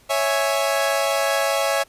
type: chord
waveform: sawtooth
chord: C# minor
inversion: none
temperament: equal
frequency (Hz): 554.4 / 659.3 / 830.6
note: C#5 / E5 / G#5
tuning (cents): 0 / 0 / 0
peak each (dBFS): -18 / -19 / -22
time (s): 0.09-1.84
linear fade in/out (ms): 20
effects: pink hiss -54 dBFS RMS until 1.88 s + resampled to 32000 Hz